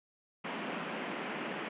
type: band-pass noise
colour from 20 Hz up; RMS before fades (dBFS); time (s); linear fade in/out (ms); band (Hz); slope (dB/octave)
pink; -39; 0.44-1.69; 10; 170 to 3100; 48
effects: resampled to 8000 Hz